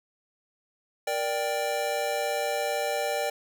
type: chord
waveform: square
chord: G minor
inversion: first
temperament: just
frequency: 470.4 / 588 / 784 Hz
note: Bb4 / D5 / G5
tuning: +16 / +2 / 0 cents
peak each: -34 / -30 / -32 dBFS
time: 1.07-3.3 s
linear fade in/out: 5 ms
effects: none